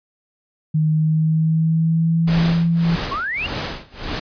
sine tone with pitch glide, 155.56 to 167.69 Hz, D#3 to E3, 0 to +30 cents, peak -14 dBFS, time 0.74-2.96 s, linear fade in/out 10 ms, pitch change +130 cents, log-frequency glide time 0.9-2.53 s
pink noise with tremolo, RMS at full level -24 dBFS, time 2.27-4.2 s, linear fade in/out 10 ms, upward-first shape sine, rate 1.7 Hz, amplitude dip 95%
sine exponential sweep, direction up, 1046.5 to 2933 Hz, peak -21 dBFS, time 3.11-3.47 s, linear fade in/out 10 ms
effects resampled to 11025 Hz

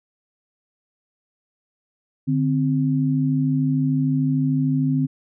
sine tone pair together, 148.27 / 261.6 Hz, D3 / C4, +17 / 0 cents, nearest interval minor seventh, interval 983 cents, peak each -20 dBFS, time 2.27-5.07 s, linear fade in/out 20 ms, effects none

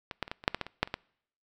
clicks, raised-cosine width 0.3 ms, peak -20 / -14 / -26 / -18 / -27 / -6 / -14 / -15 / -24 / -8 / -27 / -15 dBFS, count 12, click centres 0.112 / 0.227 / 0.279 / 0.315 / 0.439 / 0.479 / 0.546 / 0.613 / 0.666 / 0.83 / 0.875 / 0.941 s, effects noise-tail reverb RT60 0.7 s tail -26 dB re dry

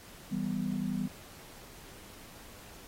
sine chord, E minor, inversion none, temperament equal, 164.81 / 196 / 246.9 Hz, E3 / G3 / B3, 0 / 0 / 0 cents, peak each -37 / -33 / -35 dBFS, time 0.31-1.08 s, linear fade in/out 10 ms, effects pink hiss -52 dBFS RMS until 2.87 s + AAC 48 kbps

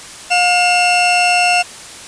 40% pulse tone pair together, 715.1 / 2700 Hz, F5 / E7, +41 / +41 cents, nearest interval octave + major seventh, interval 2300 cents, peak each -12 dBFS, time 0.3-1.63 s, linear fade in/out 20 ms, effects white hiss -33 dBFS RMS until 2.07 s + resampled to 22050 Hz

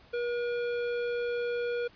sine tone with hard clipping, 479.8 Hz, A#4, 50 cents sharp, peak -31 dBFS, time 0.13-1.88 s, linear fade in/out 10 ms, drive 13 dB, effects pink hiss -58 dBFS RMS until 1.95 s + resampled to 11025 Hz

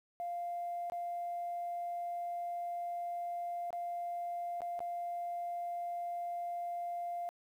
sine tone with dropouts, 697 Hz, F5, 4 cents flat, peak -35 dBFS, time 0.2-7.29 s, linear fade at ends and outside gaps 0 ms, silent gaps 0.899-0.921 / 3.705-3.729 / 4.606-4.618 / 4.792-4.804 s, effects tanh soft clip ceiling -32 dBFS + 11-bit

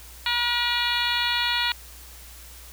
harmonic tone with a mistuned harmonic, 479.5 Hz, A#4, 49 cents sharp, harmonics 2 / 3 / 4 / 5 / 6 / 7 / 8 / 9, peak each -30 / -30 / -30 / -30 / -30 / -30 / -30 / -30 dBFS, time 0.26-1.72 s, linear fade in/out 2 ms, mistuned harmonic 7, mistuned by +34 cents, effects added 60 Hz sine -45 dBFS peak until 2.72 s + white hiss -46 dBFS RMS until 2.72 s

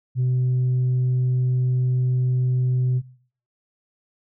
sine tone, 126.7 Hz, B2, 45 cents sharp, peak -16 dBFS, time 0.15-3.02 s, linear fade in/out 50 ms, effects noise-tail reverb RT60 0.5 s tail -19 dB re dry + tanh soft clip ceiling -16 dBFS

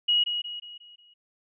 sine tone with echo, 2900 Hz, F#7, 35 cents flat, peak -19 dBFS, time 0.08-0.24 s, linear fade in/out 10 ms, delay 180 ms, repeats 5, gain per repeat -7 dB, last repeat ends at 1.14 s, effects none

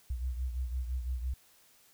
sine beating tone pair, 62.1 / 68 Hz, B1 / C#2, +10 / -33 cents, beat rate 5.9 Hz, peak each -32 / -39 dBFS, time 0.1-1.34 s, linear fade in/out 5 ms, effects tanh soft clip ceiling -25 dBFS + white hiss -63 dBFS RMS until 1.93 s

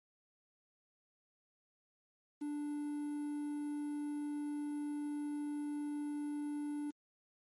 triangle tone with quantisation, 293.7 Hz, D4, in tune, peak -35 dBFS, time 2.41-6.91 s, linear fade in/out 10 ms, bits 10, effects MP3 48 kbps

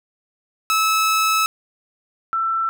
sawtooth / sine tone pair in turn, 1300 / 1335.8 Hz, E6 / E6, -24 / +23 cents, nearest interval unison, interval 47 cents, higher second, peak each -12 / -18 dBFS, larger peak first, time 0.7-1.46 / 2.33-2.69 s, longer first, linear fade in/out 0 ms, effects none

